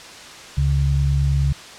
sine tone pair together, 69.3 / 138.75 Hz, C#2 / C#3, 0 / +2 cents, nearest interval octave, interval 1202 cents, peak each -18 dBFS, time 0.57-1.53 s, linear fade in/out 10 ms, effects white hiss -38 dBFS RMS until 1.78 s + low-pass 6000 Hz 12 dB/octave

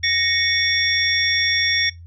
sine tone cluster, 1857 / 2216 / 3481 / 5570 Hz, A#6 / C#7 / A7 / F8, -7 / -1 / -19 / -5 cents, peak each -22 dBFS, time 0.03-1.9 s, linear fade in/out 10 ms, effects noise-tail reverb RT60 0.2 s tail -23 dB re dry + added 85 Hz sine -37 dBFS peak until 2.06 s

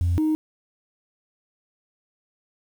sine tone pair in turn, 87.1 / 311.2 Hz, F2 / D#4, -4 / 0 cents, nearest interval octave + minor seventh, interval 2204 cents, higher second, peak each -17 dBFS, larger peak neither, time 0.01-0.18 / 0.18-0.35 s, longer neither, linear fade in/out 0 ms, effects tanh soft clip ceiling -16 dBFS + 8-bit

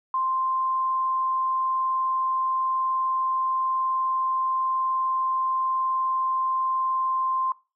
sine tone, 1046.5 Hz, C6, in tune, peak -22 dBFS, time 0.14-7.52 s, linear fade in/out 2 ms, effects noise-tail reverb RT60 0.3 s tail -21 dB re dry

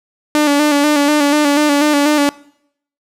sawtooth tone with vibrato, 293 Hz, D4, 4 cents flat, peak -6 dBFS, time 0.35-2.29 s, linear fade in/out 0 ms, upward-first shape square, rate 4.1 Hz, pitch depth 40 cents each way, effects noise-tail reverb RT60 0.7 s tail -22 dB re dry + low-pass 12000 Hz 12 dB/octave

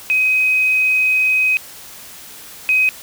sine tone pair in turn, 2522 / 2522 Hz, D#7 / D#7, +23 / +23 cents, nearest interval unison, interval 0 cents, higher neither, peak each -12 / -11 dBFS, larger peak second, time 0.1-1.57 / 2.69-2.89 s, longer first, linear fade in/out 0 ms, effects white hiss -37 dBFS RMS until 3.02 s

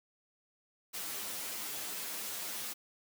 white noise with comb filter, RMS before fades -40 dBFS, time 0.93-2.74 s, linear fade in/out 20 ms, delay 9.7 ms, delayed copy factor +0.8, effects high-pass 150 Hz 12 dB/octave

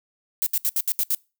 violet noise bursts, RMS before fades -22 dBFS, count 7, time 0.42-1.148 s, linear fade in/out 0 ms, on 44 ms, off 70 ms, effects noise-tail reverb RT60 0.3 s tail -25 dB re dry

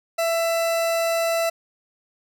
40% pulse tone, 666 Hz, E5, 18 cents sharp, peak -19 dBFS, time 0.18-1.5 s, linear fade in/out 10 ms, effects none

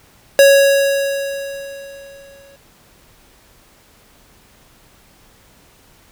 square tone with exponential decay, 554.4 Hz, C#5, in tune, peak -5 dBFS, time 0.39-2.56 s, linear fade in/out 1 ms, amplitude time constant 470 ms, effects pink hiss -50 dBFS RMS until 6.11 s

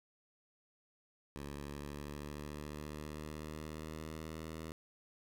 10% pulse tone with pitch glide, 71.4 to 79.68 Hz, D2 to D#2, -48 to +42 cents, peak -35 dBFS, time 1.36-4.72 s, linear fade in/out 0 ms, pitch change +190 cents, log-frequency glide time 1.5-4.45 s, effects none

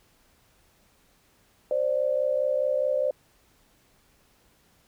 sine tone pair together, 525.2 / 590 Hz, C5 / D5, +6 / +8 cents, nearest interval major second, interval 202 cents, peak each -25 dBFS, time 1.71-3.11 s, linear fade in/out 2 ms, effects pink hiss -63 dBFS RMS until 4.87 s

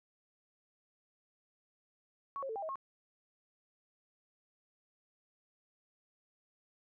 sine tone with pitch steps, 1115 / 541 / 444.4 / 797 / 635 / 1081 Hz, C#6 / C#5 / A4 / G5 / D#5 / C#6, +10 / -42 / +17 / +28 / +35 / -44 cents, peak -37 dBFS, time 2.36-2.756 s, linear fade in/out 0 ms, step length 66 ms, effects none

